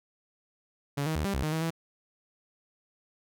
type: tone with pitch steps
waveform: sawtooth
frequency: 142 / 158.1 / 76.3 / 197.7 / 66.2 / 154.2 / 160.3 / 164.4 Hz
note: C#3 / D#3 / D#2 / G3 / C2 / D#3 / E3 / E3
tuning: +42 / +28 / -33 / +15 / +21 / -15 / -48 / -4 cents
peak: -24 dBFS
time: 0.97-1.706 s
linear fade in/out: 10 ms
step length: 92 ms
effects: none